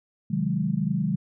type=chord; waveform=sine; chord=Ab dominant seventh; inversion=first; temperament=equal; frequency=130.81 / 155.56 / 185 / 207.7 Hz; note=C3 / Eb3 / Gb3 / Ab3; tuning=0 / 0 / 0 / 0 cents; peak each=-32 / -27 / -27 / -28 dBFS; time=0.3-1.16 s; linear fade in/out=10 ms; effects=none